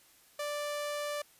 sawtooth tone, 587.3 Hz, D5, in tune, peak -30 dBFS, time 0.39-1.22 s, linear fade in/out 5 ms, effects white hiss -62 dBFS RMS until 1.39 s + resampled to 32000 Hz

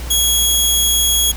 15% pulse tone, 3322 Hz, G#7, in tune, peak -5 dBFS, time 0.1-1.32 s, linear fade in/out 10 ms, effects added 60 Hz sine -24 dBFS peak until 1.36 s + pink hiss -33 dBFS RMS until 1.36 s

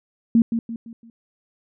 sine tone with echo, 230 Hz, A#3, 23 cents flat, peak -11 dBFS, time 0.35-0.42 s, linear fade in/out 2 ms, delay 170 ms, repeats 4, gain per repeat -8 dB, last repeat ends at 1.1 s, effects none

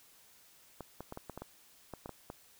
clicks, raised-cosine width 1 ms, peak -28 dBFS, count 11, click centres 0.807 / 1.006 / 1.124 / 1.174 / 1.297 / 1.376 / 1.42 / 1.937 / 2.059 / 2.093 / 2.301 s, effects white hiss -62 dBFS RMS until 2.59 s

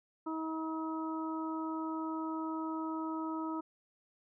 harmonic tone, 319.2 Hz, D#4, 44 cents sharp, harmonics 1 / 2 / 3 / 4, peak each -36 / -48 / -42 / -43 dBFS, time 0.26-3.61 s, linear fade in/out 10 ms, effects none

